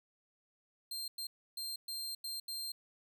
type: tone bursts at uneven times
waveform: sawtooth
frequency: 4175 Hz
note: C8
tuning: 5 cents flat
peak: -36 dBFS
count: 6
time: 0.91-1.08 / 1.18-1.27 / 1.57-1.76 / 1.88-2.15 / 2.24-2.4 / 2.48-2.72 s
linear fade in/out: 5 ms
effects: none